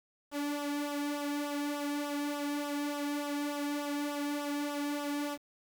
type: tone with flanger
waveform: sawtooth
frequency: 289.9 Hz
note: D4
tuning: 22 cents flat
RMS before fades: -35 dBFS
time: 0.31-5.38 s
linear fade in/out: 50 ms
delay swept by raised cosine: 0.44 to 2.04 ms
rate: 3.4 Hz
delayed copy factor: -0.65
effects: 9-bit